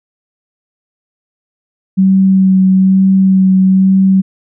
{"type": "tone with vibrato", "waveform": "sine", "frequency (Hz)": 190, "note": "F#3", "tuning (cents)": 46, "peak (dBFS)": -5, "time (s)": [1.97, 4.22], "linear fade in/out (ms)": 20, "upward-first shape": "sine", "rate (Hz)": 1.1, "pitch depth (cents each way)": 14, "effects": []}